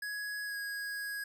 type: tone with pitch glide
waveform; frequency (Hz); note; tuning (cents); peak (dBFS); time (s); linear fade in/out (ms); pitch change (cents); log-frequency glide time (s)
square; 1672 to 1649.9; G#6 to G#6; +11 to -12; -37; 0.02-1.24; 5; -23; 0.45-0.56
effects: none